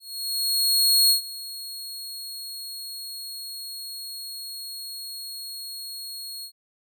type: tone with ADSR envelope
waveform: sawtooth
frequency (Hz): 4309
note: C#8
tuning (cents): -50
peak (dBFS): -12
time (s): 0-6.52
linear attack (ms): 1100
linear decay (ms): 110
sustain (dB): -19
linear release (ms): 81
effects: none